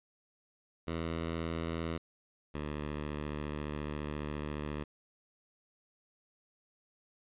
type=tone pair in turn; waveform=10% pulse; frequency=82.41 / 74.46 Hz; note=E2 / D2; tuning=0 / +24 cents; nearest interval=major second; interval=176 cents; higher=first; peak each=-26 / -28 dBFS; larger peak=first; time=0.87-1.98 / 2.54-4.84 s; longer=second; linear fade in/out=10 ms; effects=resampled to 8000 Hz